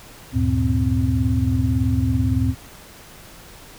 sine tone cluster, 76.1 / 99.5 / 117.5 / 259.5 Hz, D#2 / G2 / A#2 / C4, -38 / +26 / +14 / -14 cents, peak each -22 dBFS, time 0.32-2.55 s, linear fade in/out 50 ms, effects pink hiss -43 dBFS RMS until 3.78 s

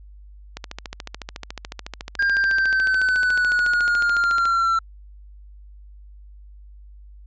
click train, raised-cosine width 0.2 ms, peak -14 dBFS, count 55, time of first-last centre 0.57-4.455 s, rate 13.9 Hz
triangle exponential sweep, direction down, 1610 to 1342 Hz, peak -15 dBFS, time 2.19-4.79 s, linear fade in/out 5 ms
effects added 50 Hz sine -41 dBFS peak until 7.26 s + resampled to 16000 Hz

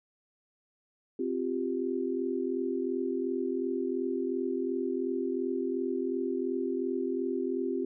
sine chord, C suspended fourth, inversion none, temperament equal, 261.6 / 349.2 / 392 Hz, C4 / F4 / G4, 0 / 0 / 0 cents, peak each -33 dBFS, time 1.19-7.85 s, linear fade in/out 5 ms, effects none

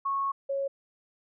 sine tone pair in turn, 1100 / 551 Hz, C#6 / C#5, -14 / -11 cents, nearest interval octave, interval 1197 cents, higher first, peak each -26 / -27 dBFS, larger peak first, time 0.05-0.32 / 0.49-0.68 s, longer first, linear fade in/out 10 ms, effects none

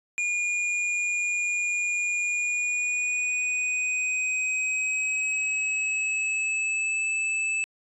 square tone with pitch glide, 2432 to 2622 Hz, D#7 to E7, -40 to -10 cents, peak -25 dBFS, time 0.18-7.64 s, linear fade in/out 0 ms, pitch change +130 cents, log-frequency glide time 2.26-7.04 s, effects resampled to 24000 Hz

